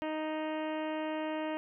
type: harmonic tone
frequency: 311.1 Hz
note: D#4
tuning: in tune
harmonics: 1 / 2 / 3 / 4 / 5 / 6 / 7 / 8 / 9 / 10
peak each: -36 / -37 / -41 / -49 / -50 / -48 / -52 / -52 / -51 / -56 dBFS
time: 0.02-1.57 s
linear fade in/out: 0 ms
effects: none